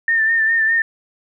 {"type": "tone with vibrato", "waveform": "sine", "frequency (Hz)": 1800, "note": "A6", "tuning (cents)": 39, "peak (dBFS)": -13, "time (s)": [0.08, 0.82], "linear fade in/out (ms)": 2, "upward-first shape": "sine", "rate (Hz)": 4.9, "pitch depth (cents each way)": 39, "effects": []}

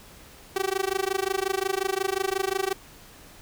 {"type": "tone with amplitude modulation", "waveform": "sawtooth", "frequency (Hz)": 384.3, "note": "G4", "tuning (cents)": -34, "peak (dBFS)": -17, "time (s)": [0.56, 2.73], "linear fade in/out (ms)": 2, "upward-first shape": "sine", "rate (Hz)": 25.6, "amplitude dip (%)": 100, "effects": ["pink hiss -49 dBFS RMS until 3.41 s"]}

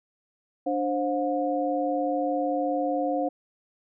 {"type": "tone cluster", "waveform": "sine", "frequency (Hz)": [294.1, 528, 717], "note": ["D4", "C5", "F5"], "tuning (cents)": [3, 16, 45], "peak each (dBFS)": -28, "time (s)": [0.66, 3.29], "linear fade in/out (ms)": 10, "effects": []}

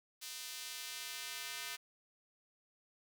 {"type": "tone with high-pass filter sweep", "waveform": "square", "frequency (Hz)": 138.59, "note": "C#3", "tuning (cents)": 0, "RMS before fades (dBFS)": -45, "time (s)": [0.21, 1.77], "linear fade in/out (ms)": 20, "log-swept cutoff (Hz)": [4000, 2100], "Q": 0.84, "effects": []}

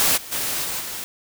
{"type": "noise with level steps", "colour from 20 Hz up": "white", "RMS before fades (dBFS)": [-18, -37, -25, -27, -31], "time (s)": [0, 1.04], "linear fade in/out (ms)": 0, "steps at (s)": [0.16, 0.31, 0.63, 0.79], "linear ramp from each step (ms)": 20, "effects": []}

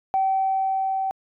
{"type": "tone with level ramp", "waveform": "sine", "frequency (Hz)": 769, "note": "G5", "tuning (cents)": -33, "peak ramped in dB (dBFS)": [-17, -22], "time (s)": [0.14, 1.11], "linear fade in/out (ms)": 0, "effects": ["tanh soft clip ceiling -13 dBFS"]}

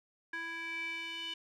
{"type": "tone with band-pass filter sweep", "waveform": "square", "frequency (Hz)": 331.2, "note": "E4", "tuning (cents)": 8, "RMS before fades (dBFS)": -40, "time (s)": [0.33, 1.34], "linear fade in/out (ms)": 5, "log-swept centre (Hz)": [1800, 3000], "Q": 6.3, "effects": []}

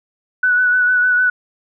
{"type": "tone with vibrato", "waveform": "sine", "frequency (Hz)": 1484, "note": "F#6", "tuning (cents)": 5, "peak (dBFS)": -11, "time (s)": [0.43, 1.3], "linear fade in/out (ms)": 5, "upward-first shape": "sine", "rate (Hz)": 6.6, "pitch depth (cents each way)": 25, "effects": []}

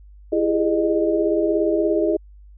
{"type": "tone cluster", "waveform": "sine", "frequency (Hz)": [334.4, 398.4, 415.3, 613], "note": ["E4", "G4", "G#4", "D#5"], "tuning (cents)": [25, 28, 0, -26], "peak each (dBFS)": [-20, -27, -22, -22], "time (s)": [0.32, 2.17], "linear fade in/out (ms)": 10, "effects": ["added 50 Hz sine -42 dBFS peak until 2.57 s"]}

